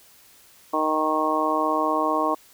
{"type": "harmonic tone", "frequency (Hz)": 155.56, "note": "D#3", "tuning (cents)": 0, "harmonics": [2, 3, 4, 5, 6, 7], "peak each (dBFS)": [-27, -30, -27, -29, -28, -24], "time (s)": [0.73, 2.35], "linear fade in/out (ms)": 10, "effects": ["white hiss -53 dBFS RMS until 2.53 s"]}